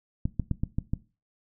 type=clicks; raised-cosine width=5 ms; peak=-14 dBFS; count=6; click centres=0.255 / 0.397 / 0.513 / 0.635 / 0.785 / 0.935 s; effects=noise-tail reverb RT60 0.3 s tail -18 dB re dry